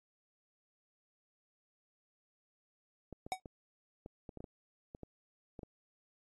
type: clicks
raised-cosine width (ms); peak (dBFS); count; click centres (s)
2; -33; 12; 3.127 / 3.265 / 3.458 / 4.061 / 4.292 / 4.373 / 4.405 / 4.442 / 4.949 / 5.033 / 5.592 / 5.632
type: tone with exponential decay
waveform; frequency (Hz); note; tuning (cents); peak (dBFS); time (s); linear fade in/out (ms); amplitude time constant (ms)
square; 751; F#5; +26; -30; 3.32-3.4; 0; 17
effects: AAC 32 kbps